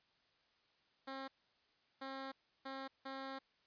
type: tone bursts at uneven times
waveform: 10% pulse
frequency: 268.4 Hz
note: C4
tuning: 44 cents sharp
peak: -36 dBFS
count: 4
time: 1.07-1.28 / 2.01-2.32 / 2.65-2.88 / 3.05-3.39 s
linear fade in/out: 10 ms
effects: white hiss -75 dBFS RMS until 3.66 s + resampled to 11025 Hz